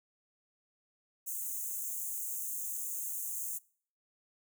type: high-pass noise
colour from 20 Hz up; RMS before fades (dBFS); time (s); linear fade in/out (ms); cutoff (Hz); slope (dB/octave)
white; -38; 1.26-3.59; 20; 6300; 96
effects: noise-tail reverb RT60 0.5 s tail -23 dB re dry